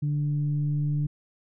sine tone with frequency modulation, 146.8 Hz, D3, in tune, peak -23 dBFS, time 0.02-1.07 s, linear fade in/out 10 ms, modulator 147 Hz, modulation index 0.34, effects none

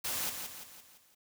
white noise with echo, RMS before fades -35 dBFS, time 0.04-0.3 s, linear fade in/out 10 ms, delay 170 ms, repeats 5, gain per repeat -6 dB, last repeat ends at 1.15 s, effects none

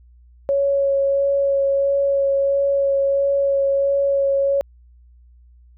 sine tone with vibrato, 554.4 Hz, C#5, in tune, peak -15 dBFS, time 0.49-4.61 s, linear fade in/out 0 ms, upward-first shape sine, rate 1.5 Hz, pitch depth 11 cents each way, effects added 60 Hz sine -46 dBFS peak until 5.77 s

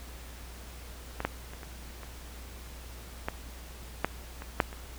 clicks, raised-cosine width 0.5 ms, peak -18 / -12 / -29 / -27 / -29 / -15 / -10 / -25 / -7 / -28 dBFS, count 10, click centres 1.204 / 1.25 / 1.535 / 1.632 / 2.033 / 3.285 / 4.046 / 4.421 / 4.602 / 4.729 s, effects added 60 Hz sine -44 dBFS peak until 4.98 s + pink hiss -49 dBFS RMS until 4.98 s

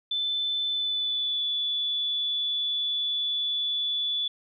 sine tone with pitch glide, 3520 to 3450 Hz, A7 to A7, 0 to -35 cents, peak -25 dBFS, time 0.11-4.28 s, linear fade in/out 5 ms, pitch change -35 cents, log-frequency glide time 0.69-1.44 s, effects none

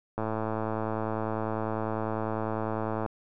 click train, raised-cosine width 1 ms, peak -17 dBFS, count 318, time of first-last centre 0.18-3.062 s, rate 110 Hz, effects none

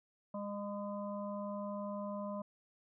harmonic tone with a mistuned harmonic, 203.5 Hz, G#3, 35 cents flat, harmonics 1 / 3 / 5 / 6, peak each -41 / -42 / -46 / -56 dBFS, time 0.34-2.42 s, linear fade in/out 5 ms, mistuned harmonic 6, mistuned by +20 cents, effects none

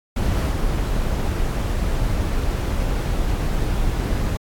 brown noise with level steps, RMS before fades -19 / -21 dBFS, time 0.16-4.37 s, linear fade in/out 5 ms, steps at 0.49 s, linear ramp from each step 10 ms, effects AAC 64 kbps

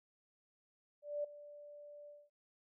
sine tone with ADSR envelope, 586 Hz, D5, 4 cents flat, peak -34 dBFS, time 1.02-2.3 s, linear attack 220 ms, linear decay 8 ms, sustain -17 dB, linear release 220 ms, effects none

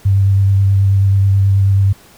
sine tone with vibrato, 98 Hz, G2, in tune, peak -8 dBFS, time 0.05-1.93 s, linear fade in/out 10 ms, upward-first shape sine, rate 9.3 Hz, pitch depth 16 cents each way, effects pink hiss -44 dBFS RMS until 2.17 s

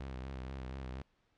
sawtooth tone with vibrato, 65.41 Hz, C2, in tune, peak -37 dBFS, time 0-1.02 s, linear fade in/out 5 ms, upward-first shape sine, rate 4.2 Hz, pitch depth 59 cents each way, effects pink hiss -75 dBFS RMS until 1.37 s + low-pass 4000 Hz 12 dB/octave

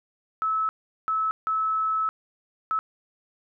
sine tone bursts at uneven times, 1300 Hz, E6, 24 cents flat, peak -22 dBFS, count 4, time 0.42-0.69 / 1.08-1.31 / 1.47-2.09 / 2.71-2.79 s, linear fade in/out 0 ms, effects none

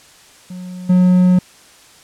triangle tone with level steps, 181.7 Hz, F#3, 31 cents flat, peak -25 / -6 dBFS, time 0.5-1.39 s, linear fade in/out 5 ms, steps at 0.89 s, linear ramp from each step 10 ms, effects white hiss -45 dBFS RMS until 2.03 s + low-pass 9000 Hz 12 dB/octave

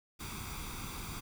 pink noise with comb filter, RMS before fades -42 dBFS, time 0.19-1.21 s, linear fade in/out 20 ms, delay 0.84 ms, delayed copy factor +0.7, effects none

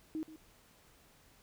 sine tone with echo, 314.6 Hz, D#4, 19 cents sharp, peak -35 dBFS, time 0.15-0.23 s, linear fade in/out 0 ms, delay 130 ms, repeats 1, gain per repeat -14 dB, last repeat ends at 0.36 s, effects pink hiss -64 dBFS RMS until 1.42 s

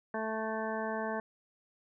harmonic tone, 220 Hz, A3, in tune, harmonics 1 / 2 / 3 / 4 / 5 / 7 / 8, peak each -39 / -39 / -38 / -40 / -43 / -43 / -44 dBFS, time 0.14-1.2 s, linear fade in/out 2 ms, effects none

